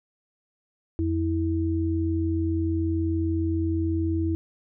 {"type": "tone pair together", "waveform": "sine", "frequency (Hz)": [86.6, 325.7], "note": ["F2", "E4"], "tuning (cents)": [-14, -21], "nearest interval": "octave + major seventh", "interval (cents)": 2293, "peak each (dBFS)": -25, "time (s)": [0.99, 4.35], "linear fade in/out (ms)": 0, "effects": []}